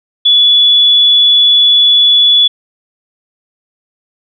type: tone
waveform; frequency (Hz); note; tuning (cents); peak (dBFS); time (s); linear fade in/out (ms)
sine; 3424; A7; -48; -4; 0.25-2.48; 10
effects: none